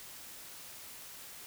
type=silence; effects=white hiss -49 dBFS RMS until 1.46 s